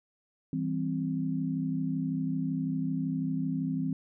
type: chord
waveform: sine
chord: C major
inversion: first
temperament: just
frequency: 163.52 / 196.22 / 261.6 Hz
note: E3 / G3 / C4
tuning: -14 / +2 / 0 cents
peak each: -32 / -36 / -31 dBFS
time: 0.53-3.93 s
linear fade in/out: 2 ms
effects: none